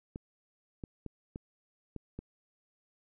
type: clicks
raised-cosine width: 3 ms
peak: -27 dBFS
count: 6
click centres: 0.159 / 0.838 / 1.063 / 1.359 / 1.963 / 2.19 s
effects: none